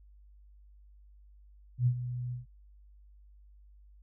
sine tone with ADSR envelope, 123.47 Hz, B2, in tune, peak -21 dBFS, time 1.78-2.46 s, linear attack 84 ms, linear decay 75 ms, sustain -12 dB, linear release 140 ms, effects added 50 Hz sine -54 dBFS peak until 4.02 s

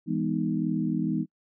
sine chord, E major seventh, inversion none, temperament equal with one note detuned, 164.81 / 204.2 / 246.9 / 311.1 Hz, E3 / G#3 / B3 / D#4, 0 / -29 / 0 / 0 cents, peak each -30 dBFS, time 0.06-1.26 s, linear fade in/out 50 ms, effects noise-tail reverb RT60 0.1 s tail -26 dB re dry

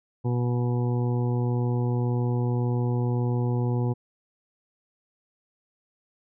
harmonic tone, 121.8 Hz, B2, 24 cents flat, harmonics 1 / 2 / 3 / 4 / 6 / 7 / 8, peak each -23 / -31 / -33 / -36 / -43 / -40 / -44 dBFS, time 0.24-3.94 s, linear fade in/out 20 ms, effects none

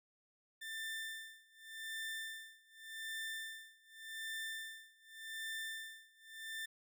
30% pulse tone with tremolo, 1784 Hz, A6, 23 cents sharp, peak -38 dBFS, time 0.61-6.66 s, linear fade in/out 10 ms, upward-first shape sine, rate 0.86 Hz, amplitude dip 95%, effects none

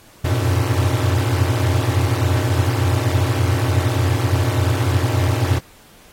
square tone cluster, 88.3 / 91.7 / 102.7 / 115.4 / 123.9 Hz, F2 / F#2 / G#2 / A#2 / B2, +20 / -15 / -19 / -17 / +6 cents, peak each -23 dBFS, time 0.24-5.59 s, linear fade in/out 10 ms, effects pink hiss -48 dBFS RMS until 6.12 s + AAC 48 kbps

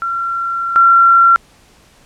sine tone pair in turn, 1366 / 1366 Hz, F6 / F6, -39 / -39 cents, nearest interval unison, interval 0 cents, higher neither, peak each -16 / -5 dBFS, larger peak second, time 0.02-0.76 / 0.76-1.36 s, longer first, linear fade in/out 0 ms, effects pink hiss -48 dBFS RMS until 2.05 s + low-pass 10000 Hz 12 dB/octave

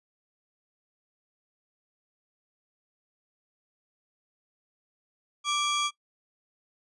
35% pulse tone pair together, 1174.7 / 3317 Hz, D6 / G#7, 0 / -3 cents, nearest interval octave + tritone, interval 1797 cents, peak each -26 / -27 dBFS, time 5.44-5.91 s, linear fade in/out 50 ms, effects noise-tail reverb RT60 0.1 s tail -19 dB re dry + resampled to 24000 Hz

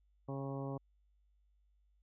harmonic tone with a mistuned harmonic, 137.1 Hz, C#3, 19 cents flat, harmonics 1 / 2 / 3 / 4 / 5 / 6 / 7 / 8, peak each -41 / -44 / -47 / -47 / -53 / -53 / -54 / -54 dBFS, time 0.28-0.78 s, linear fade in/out 10 ms, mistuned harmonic 6, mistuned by -21 cents, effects added 50 Hz sine -69 dBFS peak until 2.02 s

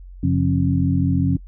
sine tone cluster, 91.5 / 136.9 / 177 / 271 Hz, F#2 / C#3 / F3 / C#4, -19 / -21 / +23 / -39 cents, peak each -21 dBFS, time 0.23-1.37 s, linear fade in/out 5 ms, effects noise-tail reverb RT60 0.1 s tail -25 dB re dry + added 45 Hz sine -36 dBFS peak until 1.47 s

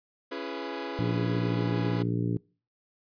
sawtooth chord, C# minor seventh, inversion none, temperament equal with one note detuned, 277.2 / 337.5 / 415.3 / 493.9 Hz, C#4 / E4 / G#4 / B4, 0 / +41 / 0 / 0 cents, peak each -35 dBFS, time 0.31-2.03 s, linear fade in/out 10 ms
harmonic tone, 58.27 Hz, A#1, in tune, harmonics 2 / 3 / 4 / 5 / 6 / 7 / 8, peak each -29 / -31 / -40 / -32 / -39 / -39 / -46 dBFS, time 0.99-2.37 s, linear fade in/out 0 ms
effects noise-tail reverb RT60 0.4 s tail -25 dB re dry + resampled to 11025 Hz

